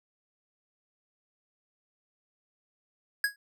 square tone with exponential decay, 1659 Hz, G#6, 2 cents flat, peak -21 dBFS, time 3.24-3.36 s, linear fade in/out 2 ms, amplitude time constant 24 ms, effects none

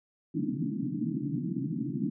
white band-pass noise, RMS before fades -32 dBFS, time 0.34-2.1 s, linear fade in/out 10 ms, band 130 to 320 Hz, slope 96 dB/octave, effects none

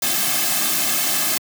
white noise with comb filter, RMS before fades -20 dBFS, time 0.02-1.38 s, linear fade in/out 5 ms, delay 2.1 ms, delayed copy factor -0.8, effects high-pass 150 Hz 12 dB/octave

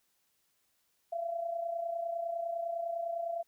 sine tone with amplitude modulation, 678 Hz, E5, 49 cents sharp, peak -30 dBFS, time 1.12-3.43 s, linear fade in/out 10 ms, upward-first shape sine, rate 29.9 Hz, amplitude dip 60%, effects white hiss -75 dBFS RMS until 3.47 s

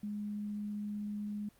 sine tone, 207.7 Hz, G#3, in tune, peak -36 dBFS, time 0.03-1.49 s, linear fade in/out 5 ms, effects pink hiss -66 dBFS RMS until 1.59 s + Opus 32 kbps

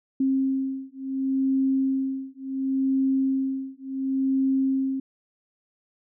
sine beating tone pair, 266.8 / 267.5 Hz, C4 / C4, +34 / +38 cents, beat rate 0.7 Hz, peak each -25 dBFS, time 0.2-5 s, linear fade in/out 5 ms, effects none

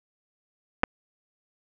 clicks, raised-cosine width 0.5 ms, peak -6 / -6 dBFS, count 2, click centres 0.834 / 0.838 s, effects none

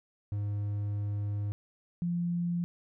triangle / sine tone pair in turn, 102.7 / 173.2 Hz, G#2 / F3, -19 / -14 cents, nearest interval major sixth, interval 905 cents, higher second, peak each -28 dBFS, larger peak neither, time 0.32-1.52 / 2.02-2.64 s, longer first, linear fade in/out 0 ms, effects none

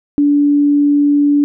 sine tone, 289.1 Hz, D4, 27 cents flat, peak -8 dBFS, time 0.18-1.44 s, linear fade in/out 0 ms, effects none

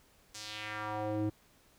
square tone with band-pass filter sweep, 106.6 Hz, G#2, 46 cents sharp, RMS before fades -37 dBFS, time 0.34-1.3 s, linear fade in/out 10 ms, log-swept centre 6600 to 260 Hz, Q 1.8, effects pink hiss -65 dBFS RMS until 1.78 s

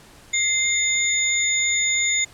sine tone cluster, 2097 / 3625 / 6900 Hz, C7 / A#7 / A8, +3 / -49 / -35 cents, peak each -22 / -26 / -21 dBFS, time 0.33-2.25 s, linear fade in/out 10 ms, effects pink hiss -48 dBFS RMS until 2.33 s + low-pass 11000 Hz 12 dB/octave

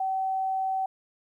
sine tone, 764 Hz, G5, 45 cents flat, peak -25 dBFS, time 0-0.86 s, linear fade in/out 5 ms, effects 11-bit

